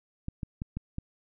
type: clicks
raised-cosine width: 5 ms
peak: -21 dBFS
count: 5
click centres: 0.284 / 0.432 / 0.619 / 0.77 / 0.984 s
effects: none